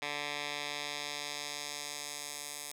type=tone with band-pass filter sweep; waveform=10% pulse; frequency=145.9 Hz; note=D3; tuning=11 cents flat; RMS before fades=-40 dBFS; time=0.02-2.72 s; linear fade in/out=2 ms; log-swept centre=2700 to 9200 Hz; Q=1; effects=none